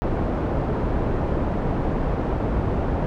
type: low-pass noise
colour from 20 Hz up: pink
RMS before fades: -23 dBFS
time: 0.02-3.06 s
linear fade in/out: 0 ms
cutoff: 770 Hz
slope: 12 dB/octave
effects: none